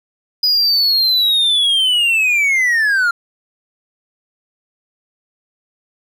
triangle linear sweep, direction down, 4978 to 1372 Hz, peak -10 dBFS, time 0.43-3.11 s, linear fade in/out 5 ms, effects none

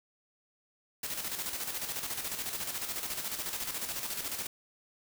white noise with tremolo, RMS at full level -35 dBFS, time 1.03-4.47 s, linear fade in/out 5 ms, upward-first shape square, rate 14 Hz, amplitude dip 50%, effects none

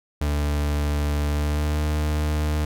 40% pulse tone with pitch glide, 73.42 to 75.66 Hz, D2 to D#2, 0 to -48 cents, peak -20 dBFS, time 0.21-2.65 s, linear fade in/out 5 ms, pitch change +52 cents, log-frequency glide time 1.26-1.88 s, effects none

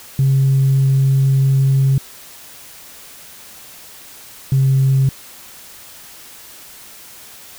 sine tone pair in turn, 135.2 / 134.27 Hz, C#3 / C3, -43 / +45 cents, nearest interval unison, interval 12 cents, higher first, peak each -9 dBFS, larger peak neither, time 0.19-1.98 / 4.52-5.09 s, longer first, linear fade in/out 2 ms, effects tanh soft clip ceiling -7 dBFS + white hiss -39 dBFS RMS until 7.58 s

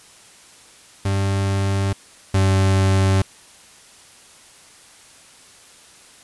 40% pulse tone pair in turn, 98 / 96.21 Hz, G2 / G2, 0 / -32 cents, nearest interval unison, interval 32 cents, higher first, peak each -17 / -13 dBFS, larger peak second, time 1.05-1.93 / 2.34-3.22 s, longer neither, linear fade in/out 5 ms, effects white hiss -47 dBFS RMS until 6.23 s + resampled to 24000 Hz

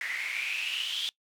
white noise with band-pass filter sweep, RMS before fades -33 dBFS, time 0.01-1.09 s, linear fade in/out 0 ms, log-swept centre 1900 to 3400 Hz, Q 9.1, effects noise-tail reverb RT60 0.1 s tail -22 dB re dry

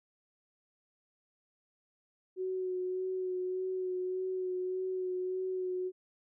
sine tone with vibrato, 370 Hz, F#4, in tune, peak -32 dBFS, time 2.36-5.92 s, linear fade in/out 50 ms, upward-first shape sine, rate 1.7 Hz, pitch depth 19 cents each way, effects none

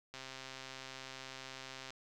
click train, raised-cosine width 0.2 ms, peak -29 dBFS, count 234, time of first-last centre 0.14-1.905 s, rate 132 Hz, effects none

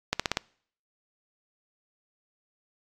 accelerating click train, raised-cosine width 0.2 ms, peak -7 dBFS, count 5, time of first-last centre 0.13-0.371 s, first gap 66 ms, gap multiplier 0.94, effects noise-tail reverb RT60 0.6 s tail -26 dB re dry + AAC 64 kbps

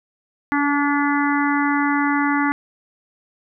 harmonic tone with a mistuned harmonic, 288 Hz, D4, 34 cents flat, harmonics 1 / 3 / 4 / 5 / 6 / 7, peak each -19 / -24 / -25 / -26 / -27 / -27 dBFS, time 0.52-2.52 s, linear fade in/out 0 ms, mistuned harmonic 1, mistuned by -15 cents, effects none

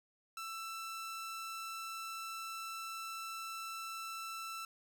sawtooth tone, 1331 Hz, E6, 16 cents sharp, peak -38 dBFS, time 0.37-4.65 s, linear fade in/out 2 ms, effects none

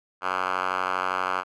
5% pulse tone with band-pass filter, 92.5 Hz, F#2, in tune, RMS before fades -27 dBFS, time 0.21-1.44 s, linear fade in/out 50 ms, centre 1400 Hz, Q 2.7, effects none

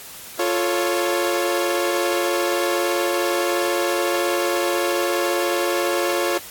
sawtooth chord, F augmented, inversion none, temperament equal, 349.2 / 440 / 554.4 Hz, F4 / A4 / C#5, 0 / 0 / 0 cents, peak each -18 / -23 / -19 dBFS, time 0.39-6.38 s, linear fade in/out 5 ms, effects white hiss -38 dBFS RMS until 6.5 s + AAC 64 kbps

